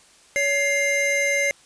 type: tone pair together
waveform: square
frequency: 564 / 2103 Hz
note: C#5 / C7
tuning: +30 / +8 cents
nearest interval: octave + major seventh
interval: 2278 cents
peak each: -25 / -21 dBFS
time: 0.36-1.51 s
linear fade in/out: 0 ms
effects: white hiss -53 dBFS RMS until 1.65 s + resampled to 22050 Hz